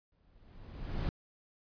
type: noise with exponential growth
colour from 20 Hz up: brown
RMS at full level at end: -31 dBFS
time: 0.12-1.09 s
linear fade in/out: 1 ms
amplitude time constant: 210 ms
effects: resampled to 11025 Hz